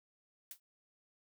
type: noise with exponential decay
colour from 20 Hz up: blue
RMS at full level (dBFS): -43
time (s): 0.51-0.6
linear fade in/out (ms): 2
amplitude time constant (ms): 19
effects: none